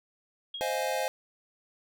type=tone with exponential decay; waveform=sine; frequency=3277 Hz; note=G#7; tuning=24 cents flat; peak=-33 dBFS; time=0.54-0.87 s; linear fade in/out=5 ms; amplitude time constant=71 ms
type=chord; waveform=square; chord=F minor seventh; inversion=second; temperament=equal; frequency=523.3 / 622.3 / 698.5 / 830.6 Hz; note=C5 / Eb5 / F5 / Ab5; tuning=0 / 0 / 0 / 0 cents; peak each=-33 / -35 / -36 / -35 dBFS; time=0.61-1.08 s; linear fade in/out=0 ms
effects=none